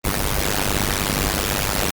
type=noise with amplitude modulation; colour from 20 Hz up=pink; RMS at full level=-17 dBFS; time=0.04-1.91 s; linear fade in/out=10 ms; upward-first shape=sine; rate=99.4 Hz; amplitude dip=100%; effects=Opus 24 kbps